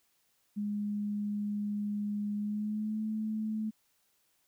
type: tone with pitch glide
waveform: sine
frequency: 206.7 to 216.9 Hz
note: G#3 to A3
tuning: -8 to -25 cents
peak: -31 dBFS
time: 0.56-3.71 s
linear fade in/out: 20 ms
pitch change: +83 cents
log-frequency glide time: 2.36-3.02 s
effects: white hiss -73 dBFS RMS until 4.47 s